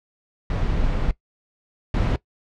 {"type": "noise bursts at uneven times", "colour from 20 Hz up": "brown", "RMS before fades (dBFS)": -21, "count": 2, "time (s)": [[0.5, 1.11], [1.94, 2.16]], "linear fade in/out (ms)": 2, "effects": ["noise-tail reverb RT60 0.1 s tail -18 dB re dry", "low-pass 4000 Hz 12 dB/octave"]}